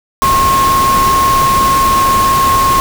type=tone in noise; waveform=sine; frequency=1078 Hz; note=C#6; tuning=49 cents flat; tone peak=-8 dBFS; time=0.22-2.8 s; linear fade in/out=0 ms; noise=pink; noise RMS=-17 dBFS; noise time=0.22-2.8 s; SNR=+6 dB; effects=none